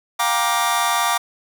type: chord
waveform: sawtooth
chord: G minor seventh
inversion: third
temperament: just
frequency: 705.6 / 784 / 940.8 / 1176 Hz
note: F5 / G5 / Bb5 / D6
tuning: +18 / 0 / +16 / +2 cents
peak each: -20 / -22 / -18 / -17 dBFS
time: 0.19-1.18 s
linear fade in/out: 10 ms
effects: none